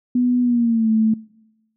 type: tone with pitch glide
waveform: sine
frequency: 246.9 to 220 Hz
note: B3 to A3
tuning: 0 to 0 cents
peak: -14 dBFS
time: 0.15-1.14 s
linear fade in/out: 5 ms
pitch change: -200 cents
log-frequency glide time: 0.42-0.9 s
effects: noise-tail reverb RT60 1.0 s tail -24 dB re dry